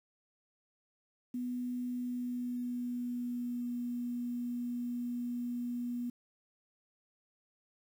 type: tone with pitch glide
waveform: sine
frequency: 246.9 to 242.1 Hz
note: B3 to B3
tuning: 0 to -34 cents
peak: -34 dBFS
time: 1.34-6.1 s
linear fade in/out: 5 ms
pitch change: -34 cents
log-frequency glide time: 1.87-3.72 s
effects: 10-bit